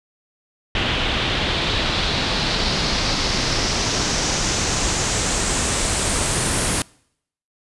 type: noise with low-pass filter sweep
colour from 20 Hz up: pink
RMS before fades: -21 dBFS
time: 0.75-6.82 s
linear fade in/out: 2 ms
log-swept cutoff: 3100 to 10000 Hz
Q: 2.7
effects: noise-tail reverb RT60 0.7 s tail -25 dB re dry + resampled to 24000 Hz